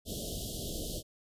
pink band-stop noise, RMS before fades -38 dBFS, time 0.05-1.03 s, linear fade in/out 50 ms, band 690 to 3000 Hz, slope 96 dB/octave, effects resampled to 32000 Hz

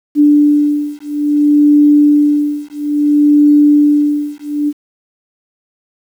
sine beating tone pair, 293.7 / 294.29 Hz, D4 / D4, 0 / +4 cents, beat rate 0.59 Hz, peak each -10 dBFS, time 0.15-4.73 s, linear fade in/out 50 ms, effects 7-bit

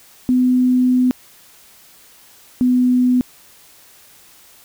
sine tone pair in turn, 252.1 / 250.1 Hz, B3 / B3, +36 / +22 cents, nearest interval unison, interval 14 cents, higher first, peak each -11 dBFS, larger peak neither, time 0.29-1.11 / 2.61-3.21 s, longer first, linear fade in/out 0 ms, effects white hiss -47 dBFS RMS until 4.64 s

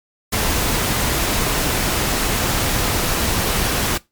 pink noise, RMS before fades -19 dBFS, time 0.32-3.98 s, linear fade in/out 10 ms, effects noise-tail reverb RT60 0.2 s tail -20 dB re dry + MP3 96 kbps

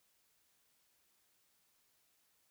silence, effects white hiss -75 dBFS RMS until 2.5 s

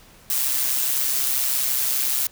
blue noise with amplitude modulation, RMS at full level -20 dBFS, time 0.3-2.27 s, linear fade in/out 2 ms, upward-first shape sine, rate 132 Hz, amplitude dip 50%, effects pink hiss -50 dBFS RMS until 2.31 s

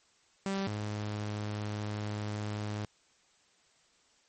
sawtooth tone pair in turn, 195.1 / 104.98 Hz, G3 / G#2, -8 / +19 cents, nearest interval major seventh, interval 1073 cents, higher first, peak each -27 / -30 dBFS, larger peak first, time 0.46-0.67 / 0.67-2.85 s, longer second, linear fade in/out 0 ms, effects white hiss -67 dBFS RMS until 4.28 s + MP3 32 kbps

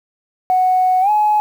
sine tone with pitch glide, 740 to 845.1 Hz, F#5 to G#5, 0 to +30 cents, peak -10 dBFS, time 0.5-1.4 s, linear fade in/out 0 ms, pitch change +230 cents, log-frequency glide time 1.01-1.1 s, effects tanh soft clip ceiling -6 dBFS + 7-bit

